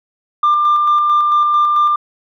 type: tone with tremolo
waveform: sine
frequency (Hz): 1193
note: D6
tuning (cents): +27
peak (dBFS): -7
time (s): 0.43-1.96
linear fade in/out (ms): 5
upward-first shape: square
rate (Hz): 4.5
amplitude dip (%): 30
effects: tanh soft clip ceiling -7 dBFS